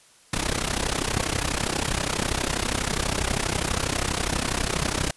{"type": "noise with amplitude modulation", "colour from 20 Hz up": "pink", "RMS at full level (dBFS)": -22, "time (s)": [0.33, 5.11], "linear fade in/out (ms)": 5, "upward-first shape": "sine", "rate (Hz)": 32.3, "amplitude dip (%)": 85, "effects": ["white hiss -55 dBFS RMS until 5.16 s", "resampled to 24000 Hz"]}